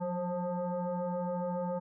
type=tone with frequency modulation; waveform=sine; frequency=173.9 Hz; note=F3; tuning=7 cents flat; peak=-31 dBFS; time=0-1.8 s; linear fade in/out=20 ms; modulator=355 Hz; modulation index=2; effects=none